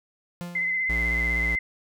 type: tone with exponential decay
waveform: 45% pulse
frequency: 174.61 Hz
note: F3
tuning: in tune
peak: -30 dBFS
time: 0.41-1.01 s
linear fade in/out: 0 ms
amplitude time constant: 130 ms
type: tone with vibrato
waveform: sine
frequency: 2053 Hz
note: C7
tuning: 33 cents flat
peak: -23 dBFS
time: 0.55-1.59 s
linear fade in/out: 5 ms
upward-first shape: sine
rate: 16 Hz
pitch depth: 31 cents each way
type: tone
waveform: square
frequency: 59.2 Hz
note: A#1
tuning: 27 cents sharp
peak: -28 dBFS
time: 0.89-1.56 s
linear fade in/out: 10 ms
effects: none